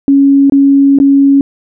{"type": "tone with dropouts", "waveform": "sine", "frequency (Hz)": 277.2, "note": "C#4", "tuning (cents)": 0, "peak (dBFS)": -3, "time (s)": [0.08, 1.41], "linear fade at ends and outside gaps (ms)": 1, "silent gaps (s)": [[0.498, 0.522], [0.987, 1]], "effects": []}